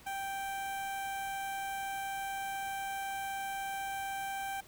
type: tone with notch filter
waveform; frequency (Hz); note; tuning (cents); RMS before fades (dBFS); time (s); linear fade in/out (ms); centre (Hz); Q
sawtooth; 784; G5; 0; -38; 0.06-4.61; 10; 4700; 1.2
effects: pink hiss -57 dBFS RMS until 4.67 s